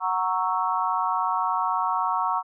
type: chord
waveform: sine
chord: F# dominant seventh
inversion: none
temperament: equal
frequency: 740 / 932.3 / 1108.7 / 1318.5 Hz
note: F#5 / A#5 / C#6 / E6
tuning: 0 / 0 / 0 / 0 cents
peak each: -29 / -26 / -26 / -30 dBFS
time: 0-2.43 s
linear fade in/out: 50 ms
effects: none